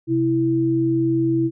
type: tone pair together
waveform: sine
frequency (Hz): 130.81 / 329.6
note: C3 / E4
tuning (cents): 0 / 0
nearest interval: octave + major third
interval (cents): 1600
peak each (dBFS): -23 / -17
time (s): 0.07-1.51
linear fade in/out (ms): 50
effects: none